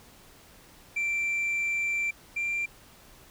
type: tone pair in turn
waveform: sine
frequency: 2349 / 2369 Hz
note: D7 / D7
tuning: 0 / +14 cents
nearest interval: unison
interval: 14 cents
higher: second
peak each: -23 / -25 dBFS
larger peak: first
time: 0.96-2.11 / 2.36-2.66 s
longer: first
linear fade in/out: 10 ms
effects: tanh soft clip ceiling -25 dBFS + pink hiss -54 dBFS RMS until 3.3 s